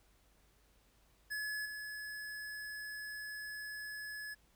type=tone with level steps; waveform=square; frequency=1703 Hz; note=G#6; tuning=43 cents sharp; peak=-38 / -43 dBFS; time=1.3-4.35 s; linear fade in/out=20 ms; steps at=1.65 s; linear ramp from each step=10 ms; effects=added 50 Hz sine -70 dBFS peak until 4.55 s + pink hiss -71 dBFS RMS until 4.55 s

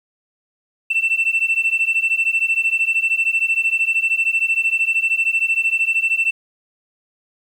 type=beating tone pair; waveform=sine; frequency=2675 / 2688 Hz; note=E7 / E7; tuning=+25 / +33 cents; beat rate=13 Hz; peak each=-17 / -17 dBFS; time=0.9-6.31 s; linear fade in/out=10 ms; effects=tanh soft clip ceiling -11 dBFS + 8-bit

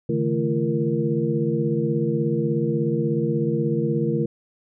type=tone cluster; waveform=sine; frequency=141.1 / 157.6 / 220.6 / 340.4 / 466.1 Hz; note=C#3 / D#3 / A3 / F4 / A#4; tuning=+31 / +23 / +5 / -44 / 0 cents; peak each=-26 dBFS; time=0.09-4.26 s; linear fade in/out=5 ms; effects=none

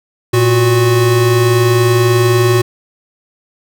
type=tone pair together; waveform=square; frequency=115.5 / 366.7 Hz; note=A#2 / F#4; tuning=-16 / -15 cents; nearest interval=octave + minor sixth; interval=2001 cents; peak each=-12 dBFS; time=0.33-2.62 s; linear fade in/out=10 ms; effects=none

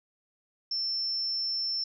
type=tone; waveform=sine; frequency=5360 Hz; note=E8; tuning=28 cents sharp; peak=-28 dBFS; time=0.71-1.84 s; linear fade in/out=5 ms; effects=none

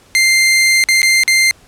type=tone with dropouts; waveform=sawtooth; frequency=2093 Hz; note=C7; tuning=in tune; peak=-5 dBFS; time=0.15-1.51 s; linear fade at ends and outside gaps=0 ms; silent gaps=0.839-0.887 / 1.018-1.03 / 1.235-1.278 s; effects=pink hiss -47 dBFS RMS until 1.67 s + low-pass 11000 Hz 12 dB/octave

